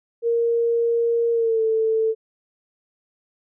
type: tone with pitch glide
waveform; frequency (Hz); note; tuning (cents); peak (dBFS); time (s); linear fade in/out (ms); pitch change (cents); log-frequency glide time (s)
sine; 466.2 to 443.6; A#4 to A4; 0 to +14; -17; 0.22-2.15; 50; -86; 1.32-1.62
effects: none